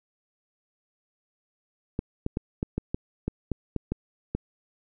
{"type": "clicks", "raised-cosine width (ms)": 3, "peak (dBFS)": -14, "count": 11, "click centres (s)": [1.991, 2.264, 2.371, 2.629, 2.78, 2.945, 3.28, 3.517, 3.763, 3.92, 4.35], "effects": []}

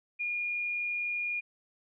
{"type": "tone", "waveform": "sine", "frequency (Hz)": 2428, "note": "D#7", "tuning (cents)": -43, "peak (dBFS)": -30, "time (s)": [0.19, 1.41], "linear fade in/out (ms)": 20, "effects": []}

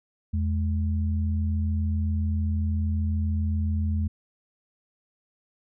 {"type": "tone pair together", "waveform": "sine", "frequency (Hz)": [83.45, 211], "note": ["E2", "G#3"], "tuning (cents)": [22, 28], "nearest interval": "octave + major third", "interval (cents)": 1606, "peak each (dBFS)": [-23, -31], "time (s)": [0.33, 4.08], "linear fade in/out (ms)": 10, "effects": []}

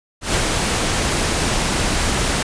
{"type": "noise with ADSR envelope", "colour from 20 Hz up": "pink", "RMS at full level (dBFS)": -17, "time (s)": [0.21, 2.43], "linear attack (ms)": 130, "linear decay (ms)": 89, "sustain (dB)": -2, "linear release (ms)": 7, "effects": ["resampled to 22050 Hz"]}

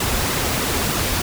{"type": "noise with flanger", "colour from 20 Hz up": "pink", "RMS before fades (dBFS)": -21, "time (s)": [0, 1.22], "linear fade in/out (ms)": 5, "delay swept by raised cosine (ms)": [1.2, 6.6], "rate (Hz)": 3.2, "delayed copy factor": -0.7, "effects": []}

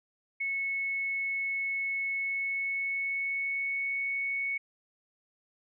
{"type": "tone with pitch glide", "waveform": "sine", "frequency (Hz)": [2200, 2217], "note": ["C#7", "C#7"], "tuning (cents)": [-14, 0], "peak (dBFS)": -29, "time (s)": [0.4, 4.58], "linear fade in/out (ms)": 10, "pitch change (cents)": 14, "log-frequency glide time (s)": [2.15, 3.97], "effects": []}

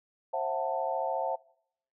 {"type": "chord", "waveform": "sine", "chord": "F# half-diminished seventh", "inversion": "second", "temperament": "just", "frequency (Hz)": [532.8, 666, 740, 888], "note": ["C5", "E5", "F#5", "A5"], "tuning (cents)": [31, 18, 0, 16], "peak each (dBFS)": -34, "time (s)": [0.33, 1.36], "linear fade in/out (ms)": 10, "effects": ["noise-tail reverb RT60 0.7 s tail -23 dB re dry"]}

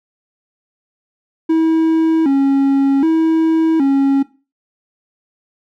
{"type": "tone with vibrato", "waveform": "triangle", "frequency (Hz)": 297.7, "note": "D4", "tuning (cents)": 24, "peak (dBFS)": -8, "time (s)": [1.49, 4.23], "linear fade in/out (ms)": 10, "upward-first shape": "square", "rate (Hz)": 0.65, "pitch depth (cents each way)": 140, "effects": ["noise-tail reverb RT60 0.3 s tail -17 dB re dry"]}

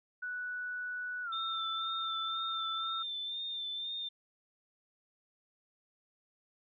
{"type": "tone with pitch glide", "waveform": "sine", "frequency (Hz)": [1479, 1332.9], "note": ["F#6", "E6"], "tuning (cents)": [-1, 19], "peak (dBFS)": -36, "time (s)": [0.22, 3.03], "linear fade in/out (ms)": 10, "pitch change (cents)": -180, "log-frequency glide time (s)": [1.23, 1.31]}
{"type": "tone with vibrato", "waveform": "sine", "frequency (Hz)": 3589, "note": "A7", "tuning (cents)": 34, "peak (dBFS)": -36, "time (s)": [1.32, 4.09], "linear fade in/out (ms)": 10, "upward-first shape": "sine", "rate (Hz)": 2, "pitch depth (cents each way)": 35}
{"effects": []}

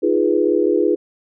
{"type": "chord", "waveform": "sine", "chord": "F half-diminished seventh", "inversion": "third", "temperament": "equal with one note detuned", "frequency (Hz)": [311.1, 349.2, 415.3, 490.8], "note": ["Eb4", "F4", "Ab4", "Cb5"], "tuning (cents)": [0, 0, 0, -11], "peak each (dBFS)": [-20, -18, -18, -21], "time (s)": [0.02, 0.96], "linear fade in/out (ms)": 20, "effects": []}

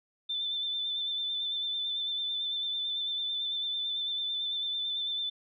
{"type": "tone with vibrato", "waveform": "sine", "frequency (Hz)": 3539, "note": "A7", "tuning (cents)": 9, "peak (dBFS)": -30, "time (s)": [0.29, 5.3], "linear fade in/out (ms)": 10, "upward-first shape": "sine", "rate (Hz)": 9, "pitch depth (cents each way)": 27, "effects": []}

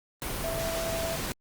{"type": "tone in noise", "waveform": "sine", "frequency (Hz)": 660, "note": "E5", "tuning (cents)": 2, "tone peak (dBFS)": -31, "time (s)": [0.44, 1.16], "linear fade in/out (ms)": 0, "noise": "pink", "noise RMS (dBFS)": -33, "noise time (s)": [0.22, 1.32], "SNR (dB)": -1, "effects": ["Opus 32 kbps"]}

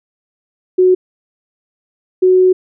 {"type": "tone pair in turn", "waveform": "sine", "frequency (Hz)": [368.3, 369.8], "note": ["F#4", "F#4"], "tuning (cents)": [-8, -1], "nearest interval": "unison", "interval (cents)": 7, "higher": "second", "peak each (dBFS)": -6, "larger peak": "neither", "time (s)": [[0.78, 0.95], [2.22, 2.53]], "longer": "second", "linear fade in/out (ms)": 10, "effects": []}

